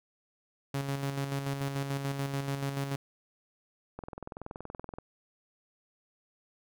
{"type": "tone with tremolo", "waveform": "sawtooth", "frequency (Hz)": 138.59, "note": "C#3", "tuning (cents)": 0, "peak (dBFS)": -26, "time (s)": [0.74, 2.96], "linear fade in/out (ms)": 5, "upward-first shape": "square", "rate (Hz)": 6.9, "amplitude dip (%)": 45}
{"type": "click train", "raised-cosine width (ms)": 1, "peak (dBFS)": -26, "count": 22, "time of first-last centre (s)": [3.99, 4.985], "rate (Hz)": 21.1}
{"effects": []}